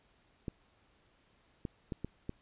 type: clicks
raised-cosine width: 3 ms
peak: -24 dBFS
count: 5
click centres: 0.482 / 1.652 / 1.922 / 2.046 / 2.294 s
effects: pink hiss -69 dBFS RMS until 2.41 s + resampled to 8000 Hz